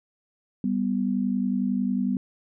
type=tone pair together; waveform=sine; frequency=196.2 / 247.2 Hz; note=G3 / B3; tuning=+2 / +2 cents; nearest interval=major third; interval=400 cents; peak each=-25 dBFS; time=0.64-2.17 s; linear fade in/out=2 ms; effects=none